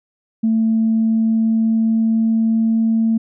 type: tone with pitch glide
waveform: sine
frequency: 223.2 to 224.8 Hz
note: A3 to A3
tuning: +25 to +37 cents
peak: -12 dBFS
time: 0.43-3.18 s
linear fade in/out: 10 ms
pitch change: +12 cents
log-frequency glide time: 0.87-2.95 s
effects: tanh soft clip ceiling -8 dBFS